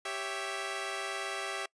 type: chord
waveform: 10% pulse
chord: C# diminished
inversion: second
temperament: equal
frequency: 392 / 554.4 / 659.3 Hz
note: G4 / C#5 / E5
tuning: 0 / 0 / 0 cents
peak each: -30 / -33 / -30 dBFS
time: 0.05-1.66 s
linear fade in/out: 5 ms
effects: noise-tail reverb RT60 0.1 s tail -24 dB re dry + resampled to 22050 Hz